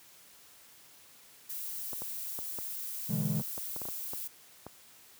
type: noise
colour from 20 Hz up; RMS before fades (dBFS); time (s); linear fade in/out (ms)
violet; -39; 1.49-4.28; 10
type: clicks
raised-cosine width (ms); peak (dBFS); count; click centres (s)
1; -28; 12; 1.932 / 2.02 / 2.389 / 2.587 / 3.397 / 3.579 / 3.763 / 3.817 / 3.854 / 3.887 / 4.135 / 4.666
type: chord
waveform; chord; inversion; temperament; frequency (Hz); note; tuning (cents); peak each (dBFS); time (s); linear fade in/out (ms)
triangle; E dominant seventh; second; equal; 123.47 / 146.83 / 164.81 / 207.7; B2 / D3 / E3 / G#3; 0 / 0 / 0 / 0; -36 / -32 / -32 / -32; 3.09-3.42; 10
effects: white hiss -57 dBFS RMS until 5.19 s + high-pass 60 Hz 12 dB/octave

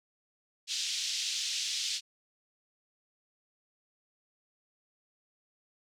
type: band-pass noise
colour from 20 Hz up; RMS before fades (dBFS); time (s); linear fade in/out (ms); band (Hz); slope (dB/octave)
pink; -34; 0.67-2.01; 50; 3100 to 6600; 24
effects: none

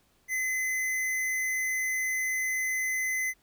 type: tone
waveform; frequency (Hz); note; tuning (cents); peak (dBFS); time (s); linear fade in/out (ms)
square; 2037; C7; -47; -28; 0.28-3.34; 50
effects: pink hiss -67 dBFS RMS until 3.42 s

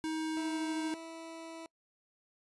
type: tone with pitch glide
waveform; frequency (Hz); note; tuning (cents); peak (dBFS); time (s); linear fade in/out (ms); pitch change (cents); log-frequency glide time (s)
square; 316.3 to 314.5; D#4 to D#4; +29 to +19; -34; 0.04-0.94; 0; -10; 0.22-0.67
type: tone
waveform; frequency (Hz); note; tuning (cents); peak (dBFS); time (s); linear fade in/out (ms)
20% pulse; 327.5; E4; -11; -39; 0.37-1.66; 0
effects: noise-tail reverb RT60 0.1 s tail -25 dB re dry + resampled to 24000 Hz

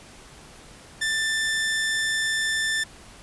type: tone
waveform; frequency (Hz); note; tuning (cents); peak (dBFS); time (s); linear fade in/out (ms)
sawtooth; 1774; A6; +14; -19; 1.01-2.84; 10
effects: pink hiss -47 dBFS RMS until 3.22 s + resampled to 24000 Hz

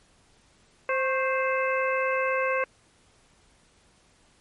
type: harmonic tone with a mistuned harmonic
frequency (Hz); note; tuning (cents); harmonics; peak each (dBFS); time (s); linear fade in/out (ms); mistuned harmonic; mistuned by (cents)
523; C5; -1; 1 / 2 / 3 / 4 / 5; -26 / -29 / -31 / -32 / -33; 0.89-2.64; 2; 2; +64
effects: pink hiss -61 dBFS RMS until 4.4 s + MP3 48 kbps

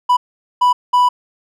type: tone bursts at uneven times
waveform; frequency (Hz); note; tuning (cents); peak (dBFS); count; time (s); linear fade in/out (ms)
triangle; 987.8; B5; 0; -7; 3; 0.09-0.17 / 0.61-0.73 / 0.93-1.09; 10
effects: none

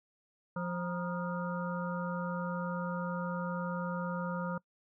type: harmonic tone with a mistuned harmonic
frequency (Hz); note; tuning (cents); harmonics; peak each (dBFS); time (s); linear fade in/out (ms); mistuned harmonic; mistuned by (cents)
176.2; F3; +16; 1 / 3 / 5 / 7 / 8; -35 / -40 / -42 / -43 / -44; 0.56-4.58; 5; 5; +120
effects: noise-tail reverb RT60 0.1 s tail -24 dB re dry

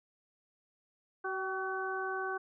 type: harmonic tone with a mistuned harmonic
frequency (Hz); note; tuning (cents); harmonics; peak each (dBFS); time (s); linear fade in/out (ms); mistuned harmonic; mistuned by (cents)
378; F#4; +37; 1 / 2 / 3 / 4; -38 / -40 / -40 / -38; 1.24-2.38; 10; 2; +29
effects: none

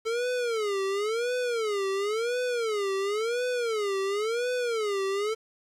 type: tone with vibrato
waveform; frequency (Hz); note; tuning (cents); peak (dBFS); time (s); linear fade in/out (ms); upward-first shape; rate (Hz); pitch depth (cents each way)
square; 440; A4; 0; -27; 0.05-5.35; 20; sine; 0.95; 220
effects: low-pass 8000 Hz 12 dB/octave + 9-bit

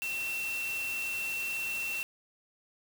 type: tone in noise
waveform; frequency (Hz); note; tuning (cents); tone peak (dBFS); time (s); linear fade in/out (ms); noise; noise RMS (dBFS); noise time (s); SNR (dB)
sine; 2705; E7; +44; -32; 0.02-2.03; 0; white; -42; 0.02-2.03; +7
effects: none

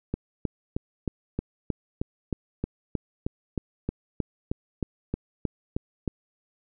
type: click train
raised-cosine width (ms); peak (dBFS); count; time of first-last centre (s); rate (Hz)
3; -14; 20; 0.14-6.077; 3.2
effects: none

